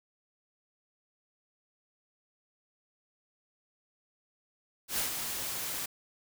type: noise with ADSR envelope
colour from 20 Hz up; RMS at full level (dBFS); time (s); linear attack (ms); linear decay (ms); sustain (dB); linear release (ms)
white; -30; 4.88-5.86; 98; 120; -6; 7
effects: none